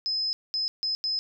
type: tone bursts at uneven times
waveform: sine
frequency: 5100 Hz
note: D#8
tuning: 42 cents sharp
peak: -25 dBFS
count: 4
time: 0.06-0.33 / 0.54-0.68 / 0.83-0.95 / 1.04-1.19 s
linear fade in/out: 0 ms
effects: none